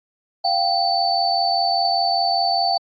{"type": "tone cluster", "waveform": "sine", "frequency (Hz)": [695, 780, 4515], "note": ["F5", "G5", "C#8"], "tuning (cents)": [-9, -9, 31], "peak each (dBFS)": -21, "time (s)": [0.44, 2.78], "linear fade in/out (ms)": 10, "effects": ["AAC 48 kbps"]}